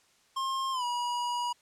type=tone with pitch glide; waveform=square; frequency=1066 to 966.3 Hz; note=C6 to B5; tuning=+32 to -38 cents; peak=-30 dBFS; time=0.36-1.53 s; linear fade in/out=10 ms; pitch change=-170 cents; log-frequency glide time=0.72-0.84 s; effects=white hiss -65 dBFS RMS until 1.61 s + low-pass 8000 Hz 12 dB/octave